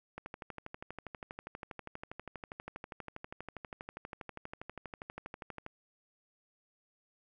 click train, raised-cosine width 0.5 ms, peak -27 dBFS, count 69, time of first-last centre 0.18-5.664 s, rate 12.4 Hz, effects none

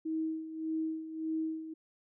sine tone with tremolo, 318.6 Hz, D#4, 41 cents sharp, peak -30 dBFS, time 0.05-1.74 s, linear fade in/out 10 ms, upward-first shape sine, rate 1.7 Hz, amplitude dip 70%, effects none

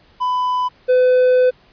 triangle tone pair in turn, 1000 / 505.1 Hz, B5 / B4, +21 / +39 cents, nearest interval octave, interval 1182 cents, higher first, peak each -14 / -8 dBFS, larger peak second, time 0.2-0.69 / 0.88-1.51 s, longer second, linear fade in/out 20 ms, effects pink hiss -52 dBFS RMS until 1.72 s + resampled to 11025 Hz

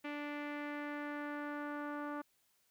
sawtooth tone with low-pass filter sweep, 292.8 Hz, D4, 5 cents flat, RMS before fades -42 dBFS, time 0.04-2.22 s, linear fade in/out 10 ms, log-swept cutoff 2400 to 1300 Hz, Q 2.5, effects white hiss -75 dBFS RMS until 2.7 s

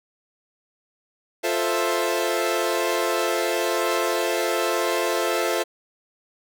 sawtooth chord, F major seventh, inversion none, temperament equal, 349.2 / 440 / 523.3 / 659.3 Hz, F4 / A4 / C5 / E5, 0 / 0 / 0 / 0 cents, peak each -23 dBFS, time 1.43-5.64 s, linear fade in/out 20 ms, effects none

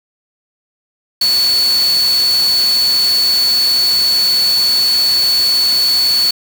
sine tone in noise, 4435 Hz, C#8, in tune, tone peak -10 dBFS, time 1.21-6.31 s, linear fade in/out 5 ms, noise white, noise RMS -23 dBFS, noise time 1.21-6.31 s, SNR +10 dB, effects none

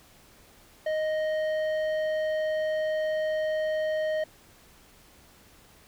triangle tone with tanh clipping, 622.3 Hz, D#5, in tune, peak -27 dBFS, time 0.86-4.24 s, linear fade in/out 5 ms, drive 14 dB, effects pink hiss -56 dBFS RMS until 5.87 s

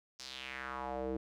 square tone with band-pass filter sweep, 65.2 Hz, C2, 5 cents flat, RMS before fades -41 dBFS, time 0.19-1.17 s, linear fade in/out 5 ms, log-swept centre 5500 to 360 Hz, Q 2.9, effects none

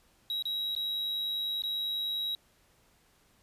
triangle tone with dropouts, 3850 Hz, B7, 45 cents flat, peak -29 dBFS, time 0.3-2.35 s, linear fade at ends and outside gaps 1 ms, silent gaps 0.424-0.454 / 0.751-0.763 / 1.621-1.637 s, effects pink hiss -66 dBFS RMS until 3.42 s + resampled to 32000 Hz

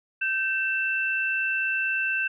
sine tone pair together, 1554 / 2671 Hz, G6 / E7, -16 / +22 cents, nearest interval major sixth, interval 938 cents, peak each -26 dBFS, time 0.21-2.28 s, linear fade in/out 10 ms, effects none

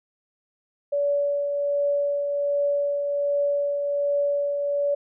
sine tone with tremolo, 572 Hz, D5, 46 cents flat, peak -19 dBFS, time 0.92-4.95 s, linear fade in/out 10 ms, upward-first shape triangle, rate 1.3 Hz, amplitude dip 40%, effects none

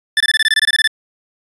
25% pulse tone bursts, 1760 Hz, A6, in tune, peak -6 dBFS, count 13, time 0.17-0.875 s, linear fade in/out 2 ms, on 33 ms, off 23 ms, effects resampled to 22050 Hz

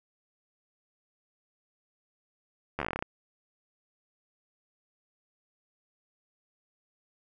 slowing click train, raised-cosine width 0.5 ms, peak -16 dBFS, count 12, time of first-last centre 2.79-3.025 s, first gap 12 ms, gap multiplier 1.11, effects none

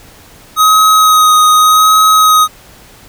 square tone with vibrato, 1260 Hz, D#6, 21 cents sharp, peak -5 dBFS, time 0.56-2.48 s, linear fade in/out 50 ms, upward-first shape sine, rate 0.85 Hz, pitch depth 17 cents each way, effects pink hiss -39 dBFS RMS until 3.08 s

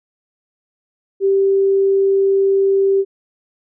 sine tone, 390.9 Hz, G4, 5 cents flat, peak -11 dBFS, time 1.2-3.05 s, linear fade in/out 50 ms, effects none

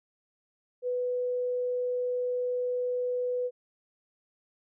sine tone, 495.7 Hz, B4, 6 cents sharp, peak -27 dBFS, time 0.82-3.51 s, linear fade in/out 50 ms, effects none

